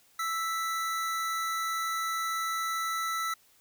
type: tone pair together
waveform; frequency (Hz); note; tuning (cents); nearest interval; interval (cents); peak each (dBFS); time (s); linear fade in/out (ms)
square; 1318.5 / 1975.5; E6 / B6; 0 / 0; perfect fifth; 700; -31 / -37; 0.19-3.34; 5
effects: white hiss -63 dBFS RMS until 3.6 s